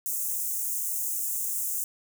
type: high-pass noise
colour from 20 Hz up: white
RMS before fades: -30 dBFS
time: 0.06-1.84 s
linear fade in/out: 0 ms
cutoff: 6500 Hz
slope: 48 dB/octave
effects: none